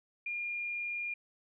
sine tone, 2413 Hz, D7, 46 cents sharp, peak -34 dBFS, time 0.26-1.14 s, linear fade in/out 5 ms, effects none

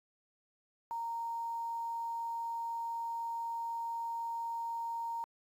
sine tone with quantisation, 926 Hz, A#5, 12 cents flat, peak -35 dBFS, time 0.91-5.24 s, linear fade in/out 0 ms, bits 10, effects AAC 64 kbps

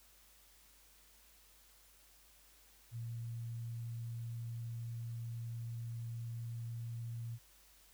sine tone, 116.54 Hz, A#2, in tune, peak -40 dBFS, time 2.91-7.39 s, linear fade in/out 50 ms, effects added 50 Hz sine -69 dBFS peak until 7.93 s + white hiss -65 dBFS RMS until 7.93 s

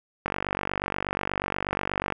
click train, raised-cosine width 0.5 ms, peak -11 dBFS, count 91, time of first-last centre 0.26-2.123 s, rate 48.3 Hz, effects none

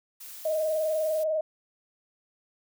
blue noise, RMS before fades -43 dBFS, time 0.2-1.24 s, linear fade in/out 10 ms
sine tone with vibrato, 625 Hz, D#5, 8 cents sharp, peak -24 dBFS, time 0.45-1.41 s, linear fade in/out 5 ms, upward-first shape sine, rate 20 Hz, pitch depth 48 cents each way
effects none

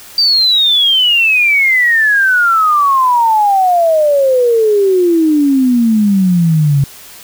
sine exponential sweep, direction down, 4699 to 135.9 Hz, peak -7 dBFS, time 0.18-6.84 s, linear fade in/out 2 ms, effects white hiss -35 dBFS RMS until 7.23 s

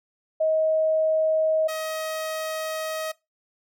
sine / sawtooth tone pair in turn, 632 / 632 Hz, D#5 / D#5, +27 / +27 cents, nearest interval unison, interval 0 cents, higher neither, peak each -19 / -24 dBFS, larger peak first, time 0.4-1.68 / 1.68-3.12 s, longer second, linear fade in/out 10 ms, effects noise-tail reverb RT60 0.2 s tail -20 dB re dry

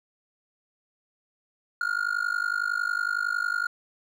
triangle tone with amplitude modulation, 1420 Hz, F6, 28 cents sharp, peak -19 dBFS, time 1.81-3.67 s, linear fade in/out 2 ms, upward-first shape sine, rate 50.9 Hz, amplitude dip 95%, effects none

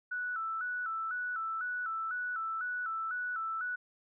sine tone with vibrato, 1396.9 Hz, F6, in tune, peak -33 dBFS, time 0.11-3.76 s, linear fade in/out 10 ms, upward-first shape square, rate 2 Hz, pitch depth 95 cents each way, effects none

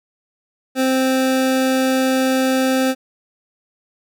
25% pulse tone, 261.6 Hz, C4, in tune, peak -11 dBFS, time 0.75-2.95 s, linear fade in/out 50 ms, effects none

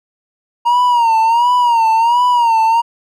triangle tone with vibrato, 938 Hz, A#5, 11 cents sharp, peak -7 dBFS, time 0.65-2.82 s, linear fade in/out 20 ms, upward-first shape sine, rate 1.4 Hz, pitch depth 92 cents each way, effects none

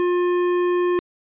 sine tone with tanh clipping, 355 Hz, F4, 28 cents sharp, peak -19 dBFS, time 0-0.99 s, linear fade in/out 0 ms, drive 14 dB, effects resampled to 8000 Hz

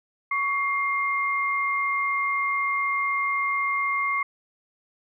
sine tone pair together, 1121 / 2116 Hz, C#6 / C7, +19 / +19 cents, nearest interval major seventh, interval 1100 cents, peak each -25 dBFS, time 0.31-4.23 s, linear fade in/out 5 ms, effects none

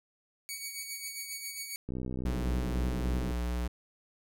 10% pulse tone with tremolo, 2248 Hz, C#7, 24 cents sharp, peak -27 dBFS, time 0.49-1.76 s, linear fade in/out 0 ms, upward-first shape sine, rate 7.4 Hz, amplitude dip 50%
click train, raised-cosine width 3 ms, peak -24 dBFS, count 91, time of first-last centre 1.89-3.31 s, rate 63.4 Hz
square tone with vibrato, 60 Hz, B1, 49 cents flat, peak -31 dBFS, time 2.25-3.68 s, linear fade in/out 10 ms, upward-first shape sine, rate 3.3 Hz, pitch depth 10 cents each way
effects none

